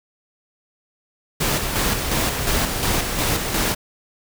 pink noise with tremolo, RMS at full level -20 dBFS, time 1.4-3.75 s, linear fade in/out 10 ms, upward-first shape square, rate 2.8 Hz, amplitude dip 40%, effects none

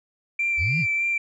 sine tone with vibrato, 2349 Hz, D7, in tune, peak -20 dBFS, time 0.39-1.18 s, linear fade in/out 5 ms, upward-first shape sine, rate 3.3 Hz, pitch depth 17 cents each way
sine linear two-way sweep, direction up then down, 60.1 to 174.61 to 75.4 Hz, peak -21 dBFS, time 0.57-0.87 s, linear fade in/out 50 ms, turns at 0.8 s
effects tanh soft clip ceiling -16 dBFS

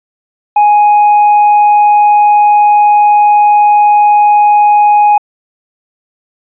triangle tone with tanh clipping, 832 Hz, G#5, 3 cents sharp, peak -4 dBFS, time 0.56-5.18 s, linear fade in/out 5 ms, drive 7 dB, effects resampled to 8000 Hz

